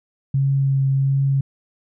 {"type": "tone with vibrato", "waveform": "sine", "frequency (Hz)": 136.4, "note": "C#3", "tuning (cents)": -28, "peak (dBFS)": -15, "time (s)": [0.34, 1.41], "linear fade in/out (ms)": 5, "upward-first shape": "triangle", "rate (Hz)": 1.4, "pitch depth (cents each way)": 15, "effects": []}